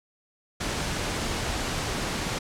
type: noise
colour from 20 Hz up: pink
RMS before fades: -29 dBFS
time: 0.6-2.39 s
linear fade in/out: 10 ms
effects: low-pass 8000 Hz 12 dB/octave